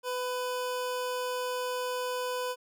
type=tone; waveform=25% pulse; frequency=500 Hz; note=B4; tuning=21 cents sharp; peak=-27 dBFS; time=0.03-2.56 s; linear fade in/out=50 ms; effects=none